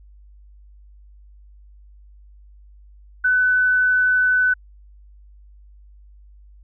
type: tone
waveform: sine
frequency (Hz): 1502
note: F#6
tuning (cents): +26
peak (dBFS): -14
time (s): 3.24-4.54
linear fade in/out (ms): 10
effects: added 50 Hz sine -44 dBFS peak until 6.63 s